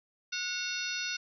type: harmonic tone with a mistuned harmonic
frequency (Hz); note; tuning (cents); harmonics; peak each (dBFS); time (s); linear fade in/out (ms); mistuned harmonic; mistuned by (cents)
730; F#5; -24; 2 / 3 / 4 / 5 / 6 / 7 / 8; -38 / -43 / -39 / -40 / -40 / -41 / -43; 0.32-1.17; 10; 4; -110
effects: none